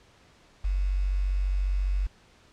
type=tone with quantisation; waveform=sine; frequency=47.31 Hz; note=F#1; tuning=39 cents sharp; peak=-23 dBFS; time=0.64-2.07 s; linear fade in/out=10 ms; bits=8; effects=pink hiss -58 dBFS RMS until 2.52 s + low-pass 6000 Hz 12 dB/octave